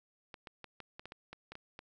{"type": "clicks", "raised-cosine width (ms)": 0.3, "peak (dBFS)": -30, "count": 11, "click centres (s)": [0.342, 0.472, 0.643, 0.803, 0.995, 1.056, 1.121, 1.33, 1.52, 1.554, 1.791], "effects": []}